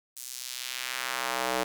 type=tone with high-pass filter sweep; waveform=square; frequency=63.2 Hz; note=B1; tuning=41 cents sharp; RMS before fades=-33 dBFS; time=0.16-1.64 s; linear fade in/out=10 ms; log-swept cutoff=8100 to 470 Hz; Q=0.99; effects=none